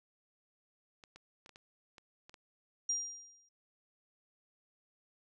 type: clicks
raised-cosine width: 0.2 ms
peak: -36 dBFS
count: 8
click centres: 1.038 / 1.16 / 1.461 / 1.493 / 1.559 / 1.982 / 2.295 / 2.342 s
type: tone with exponential decay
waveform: sine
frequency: 5700 Hz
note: F8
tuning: 34 cents sharp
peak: -29 dBFS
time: 2.89-3.49 s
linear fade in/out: 5 ms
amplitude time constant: 130 ms
effects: none